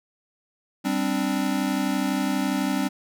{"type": "chord", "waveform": "square", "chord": "G suspended fourth", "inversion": "none", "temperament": "equal", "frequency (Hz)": [196, 261.6, 293.7], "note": ["G3", "C4", "D4"], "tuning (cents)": [0, 0, 0], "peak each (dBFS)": [-28, -27, -28], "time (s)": [0.84, 2.89], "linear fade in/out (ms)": 20, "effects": []}